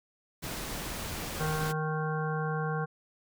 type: noise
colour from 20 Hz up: pink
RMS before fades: -37 dBFS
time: 0.42-1.73 s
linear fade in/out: 20 ms
type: harmonic tone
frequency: 155.56 Hz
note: D#3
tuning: in tune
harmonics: 1 / 3 / 5 / 7 / 9 / 10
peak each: -31 / -36 / -38 / -39 / -41 / -41 dBFS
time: 1.39-2.86 s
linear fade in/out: 20 ms
effects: none